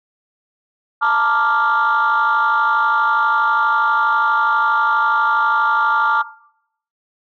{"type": "chord", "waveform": "sine", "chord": "Bb major seventh", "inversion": "third", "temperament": "equal", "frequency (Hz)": [880, 932.3, 1174.7, 1396.9], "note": ["A5", "Bb5", "D6", "F6"], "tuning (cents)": [0, 0, 0, 0], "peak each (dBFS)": [-18, -22, -16, -16], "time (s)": [1.01, 6.23], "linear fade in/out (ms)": 20, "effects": ["noise-tail reverb RT60 0.7 s tail -18 dB re dry", "tanh soft clip ceiling -8 dBFS"]}